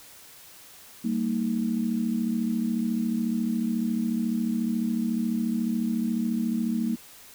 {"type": "tone cluster", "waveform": "sine", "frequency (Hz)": [195.6, 229.7, 311.8], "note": ["G3", "A#3", "D#4"], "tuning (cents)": [-4, -25, 4], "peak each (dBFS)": [-30, -25, -34], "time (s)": [1.04, 6.96], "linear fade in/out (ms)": 10, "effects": ["white hiss -49 dBFS RMS until 7.34 s"]}